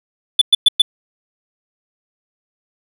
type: tone bursts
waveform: triangle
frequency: 3479 Hz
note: A7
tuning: 20 cents flat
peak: -4 dBFS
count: 4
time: 0.39-0.82 s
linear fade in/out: 5 ms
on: 25 ms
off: 110 ms
effects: none